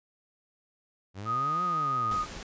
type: exponential two-way sweep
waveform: sawtooth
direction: up then down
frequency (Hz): 92.5 to 183.9 to 97.6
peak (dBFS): -33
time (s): 1.14-2.19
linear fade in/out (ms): 50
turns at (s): 1.64
type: tone with vibrato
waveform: sine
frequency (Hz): 1244.5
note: D#6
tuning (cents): 0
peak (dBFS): -26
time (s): 1.25-2.26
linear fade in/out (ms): 50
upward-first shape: sine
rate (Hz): 5.9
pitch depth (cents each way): 14
type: noise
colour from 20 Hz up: pink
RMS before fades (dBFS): -41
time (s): 2.11-2.43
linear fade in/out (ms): 2
effects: resampled to 16000 Hz